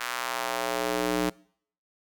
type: tone with high-pass filter sweep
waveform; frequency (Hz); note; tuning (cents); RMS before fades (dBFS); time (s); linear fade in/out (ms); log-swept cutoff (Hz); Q
square; 61; B1; -21; -29; 0-1.3; 10; 1400 to 260; 1.3
effects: noise-tail reverb RT60 0.6 s tail -24 dB re dry